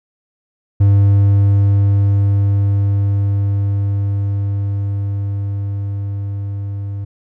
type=tone with level ramp; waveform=triangle; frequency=100 Hz; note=G2; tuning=35 cents sharp; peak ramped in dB=-5 to -19 dBFS; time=0.8-7.05 s; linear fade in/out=10 ms; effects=none